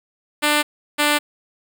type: tone pair in turn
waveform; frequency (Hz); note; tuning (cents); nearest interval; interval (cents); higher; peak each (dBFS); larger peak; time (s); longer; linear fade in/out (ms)
5% pulse; 297 / 295.1; D4 / D4; +20 / +8; unison; 12; first; -4; neither; 0.42-0.63 / 0.98-1.19; neither; 20
effects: none